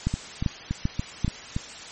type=two click trains; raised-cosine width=5 ms; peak=-10 / -13 dBFS; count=4 / 6; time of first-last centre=0.07-1.246 / 0.14-1.565 s; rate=2.55 / 3.51 Hz; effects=white hiss -40 dBFS RMS until 1.91 s + MP3 32 kbps